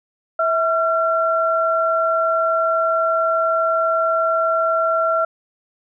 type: tone pair together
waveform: sine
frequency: 652 / 1364.1 Hz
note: E5 / F6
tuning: -19 / -41 cents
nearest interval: octave + minor second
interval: 1278 cents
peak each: -18 dBFS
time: 0.39-5.25 s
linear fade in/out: 5 ms
effects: none